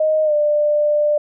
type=tone with pitch glide; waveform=sine; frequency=622.3 to 594.9 Hz; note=D#5 to D5; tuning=0 to +22 cents; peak=-13 dBFS; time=0-1.18 s; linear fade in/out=5 ms; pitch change=-78 cents; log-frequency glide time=0.24-0.33 s; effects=none